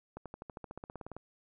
accelerating click train, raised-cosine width 1 ms, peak -29 dBFS, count 16, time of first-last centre 0.17-1.166 s, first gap 87 ms, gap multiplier 0.96, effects none

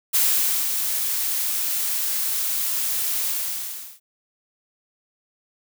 blue noise with ADSR envelope, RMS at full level -18 dBFS, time 0.13-4 s, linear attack 21 ms, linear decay 530 ms, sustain -6 dB, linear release 740 ms, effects none

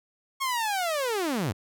sawtooth linear sweep, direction down, 1100 to 81.2 Hz, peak -22 dBFS, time 0.4-1.53 s, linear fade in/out 20 ms, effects none

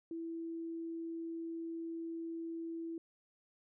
sine tone, 330.7 Hz, E4, 6 cents sharp, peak -39 dBFS, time 0.11-2.98 s, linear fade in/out 2 ms, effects none

